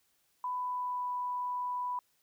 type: tone with pitch glide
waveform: sine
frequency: 997 to 989.5 Hz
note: B5 to B5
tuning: +16 to +3 cents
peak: -32 dBFS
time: 0.44-1.99 s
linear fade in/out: 2 ms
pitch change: -13 cents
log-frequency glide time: 0.57-1.11 s
effects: white hiss -73 dBFS RMS until 2.22 s